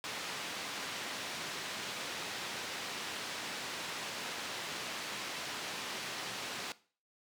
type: low-pass noise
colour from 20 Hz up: white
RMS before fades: -41 dBFS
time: 0.04-6.72 s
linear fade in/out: 0 ms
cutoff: 4200 Hz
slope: 12 dB/octave
effects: noise-tail reverb RT60 0.4 s tail -18 dB re dry + high-pass 150 Hz 12 dB/octave

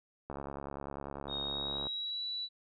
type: click train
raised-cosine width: 1 ms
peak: -27 dBFS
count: 111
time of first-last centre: 0.3-1.869 s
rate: 70.1 Hz
type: tone with pitch glide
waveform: sine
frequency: 3729 to 3942 Hz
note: A#7 to B7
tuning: 0 to -4 cents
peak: -35 dBFS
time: 1.28-2.49 s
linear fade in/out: 50 ms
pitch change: +96 cents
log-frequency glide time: 1.42-2.24 s
effects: none

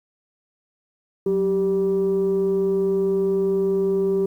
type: tone pair together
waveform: sine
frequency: 185 / 389.9 Hz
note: F#3 / G4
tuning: 0 / -9 cents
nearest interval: octave + minor second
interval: 1291 cents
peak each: -24 / -17 dBFS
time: 1.26-4.26 s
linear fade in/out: 5 ms
effects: tanh soft clip ceiling -14 dBFS + 9-bit

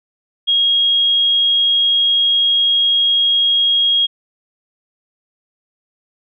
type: tone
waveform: sine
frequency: 3276 Hz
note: G#7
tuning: 24 cents flat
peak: -11 dBFS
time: 0.47-4.07 s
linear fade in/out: 20 ms
effects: none

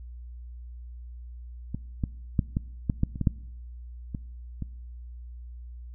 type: clicks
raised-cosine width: 5 ms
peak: -18 / -14 / -9 / -13 / -11 / -10 / -24 / -14 / -8 / -19 / -20 dBFS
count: 11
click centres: 1.746 / 2.038 / 2.392 / 2.569 / 2.898 / 3.034 / 3.158 / 3.213 / 3.272 / 4.148 / 4.623 s
effects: noise-tail reverb RT60 0.9 s tail -23 dB re dry + added 60 Hz sine -39 dBFS peak until 5.94 s

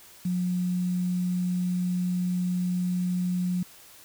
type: tone with quantisation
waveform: sine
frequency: 180 Hz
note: F#3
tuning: 47 cents flat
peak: -24 dBFS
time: 0.25-3.63 s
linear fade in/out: 5 ms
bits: 8
effects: white hiss -51 dBFS RMS until 4.04 s

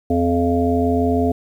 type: harmonic tone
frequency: 86 Hz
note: F2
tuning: 26 cents flat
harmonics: 1 / 3 / 5 / 7 / 8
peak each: -22 / -18 / -21 / -29 / -22 dBFS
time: 0.1-1.32 s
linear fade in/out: 5 ms
effects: 8-bit

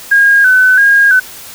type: tone with vibrato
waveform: sine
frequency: 1568 Hz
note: G6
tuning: in tune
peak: -4 dBFS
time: 0.11-1.2 s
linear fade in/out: 10 ms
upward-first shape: square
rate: 1.5 Hz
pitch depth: 64 cents each way
effects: white hiss -31 dBFS RMS until 1.54 s

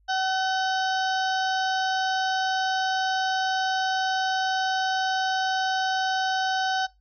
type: harmonic tone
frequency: 758 Hz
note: F#5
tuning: 42 cents sharp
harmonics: 1 / 2 / 4 / 5 / 6 / 7 / 8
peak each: -25 / -28 / -35 / -37 / -40 / -38 / -44 dBFS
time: 0.08-6.87 s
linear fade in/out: 20 ms
effects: noise-tail reverb RT60 0.2 s tail -20 dB re dry + added 50 Hz sine -59 dBFS peak until 7 s

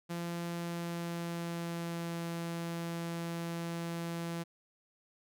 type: tone with pitch glide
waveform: sawtooth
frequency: 171.1 to 168.74 Hz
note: F3 to E3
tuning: -35 to +41 cents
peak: -32 dBFS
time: 0.09-4.44 s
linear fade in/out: 20 ms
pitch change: -24 cents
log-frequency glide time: 0.52-2.27 s
effects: none

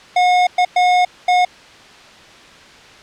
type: tone bursts at uneven times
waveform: square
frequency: 723 Hz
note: F#5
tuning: 40 cents flat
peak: -11 dBFS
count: 4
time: 0.16-0.47 / 0.58-0.65 / 0.76-1.05 / 1.28-1.45 s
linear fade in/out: 5 ms
effects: white hiss -41 dBFS RMS until 3.02 s + low-pass 4000 Hz 12 dB/octave

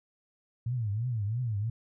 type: tone with vibrato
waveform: sine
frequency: 112.7 Hz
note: A2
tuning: 42 cents sharp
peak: -28 dBFS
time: 0.66-1.7 s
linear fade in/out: 5 ms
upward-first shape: triangle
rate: 3 Hz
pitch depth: 240 cents each way
effects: none

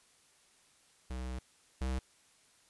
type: tone pair in turn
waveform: square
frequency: 63.3 / 64.59 Hz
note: B1 / C2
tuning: +43 / -22 cents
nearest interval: unison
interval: 35 cents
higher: second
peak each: -38 / -33 dBFS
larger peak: second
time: 1.1-1.39 / 1.81-1.99 s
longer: first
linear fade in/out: 5 ms
effects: white hiss -66 dBFS RMS until 2.69 s + resampled to 24000 Hz

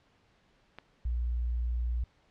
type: click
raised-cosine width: 0.3 ms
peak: -27 dBFS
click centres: 0.786 s
type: tone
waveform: sine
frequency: 59.6 Hz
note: A#1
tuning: 39 cents sharp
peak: -28 dBFS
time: 1.05-2.04 s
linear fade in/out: 5 ms
effects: pink hiss -67 dBFS RMS until 2.3 s + low-pass 4000 Hz 12 dB/octave

